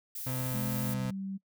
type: noise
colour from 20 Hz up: violet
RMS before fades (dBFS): -39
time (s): 0.15-0.94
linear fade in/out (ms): 5
type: tone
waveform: 35% pulse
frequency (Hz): 128.1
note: C3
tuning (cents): -36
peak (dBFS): -31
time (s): 0.26-1.11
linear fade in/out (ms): 10
type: click train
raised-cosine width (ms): 5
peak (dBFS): -39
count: 13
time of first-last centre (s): 0.41-1.055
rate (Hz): 18.6
type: tone with pitch glide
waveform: sine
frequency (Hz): 210 to 193.69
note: G#3 to G3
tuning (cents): +19 to -21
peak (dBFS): -34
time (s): 0.53-1.38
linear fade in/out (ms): 20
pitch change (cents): -140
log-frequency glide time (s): 0.86-1
effects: noise-tail reverb RT60 0.1 s tail -25 dB re dry